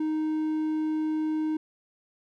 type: tone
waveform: triangle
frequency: 311.1 Hz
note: D#4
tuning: in tune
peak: -23 dBFS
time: 0-1.57 s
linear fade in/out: 5 ms
effects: none